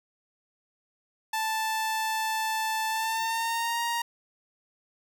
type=tone with pitch glide; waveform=sawtooth; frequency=880 to 937.7 Hz; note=A5 to A#5; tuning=0 to +10 cents; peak=-23 dBFS; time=1.33-4.02 s; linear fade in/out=5 ms; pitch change=+110 cents; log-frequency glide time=2.89-3.81 s; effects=none